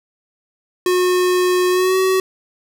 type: tone with pitch glide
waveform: square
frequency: 362.8 to 377.1 Hz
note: F#4 to F#4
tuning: -34 to +33 cents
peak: -14 dBFS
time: 0.86-2.2 s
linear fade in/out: 2 ms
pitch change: +67 cents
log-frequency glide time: 1.7-1.97 s
effects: none